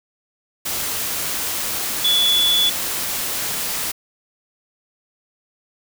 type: tone in noise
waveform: sine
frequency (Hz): 3432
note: A7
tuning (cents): -44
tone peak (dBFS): -14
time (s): 2.04-2.7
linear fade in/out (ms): 10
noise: white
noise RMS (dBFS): -24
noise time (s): 0.65-3.92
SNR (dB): +7
effects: none